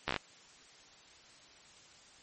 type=slowing click train; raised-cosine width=0.3 ms; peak=-15 dBFS; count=6; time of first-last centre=0.08-0.163 s; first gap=13 ms; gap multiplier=1.12; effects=white hiss -58 dBFS RMS until 2.22 s + MP3 32 kbps